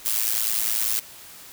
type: noise with amplitude modulation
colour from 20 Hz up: blue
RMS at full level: -20 dBFS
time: 0.05-1 s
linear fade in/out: 10 ms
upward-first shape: sine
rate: 110 Hz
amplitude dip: 90%
effects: white hiss -44 dBFS RMS until 1.52 s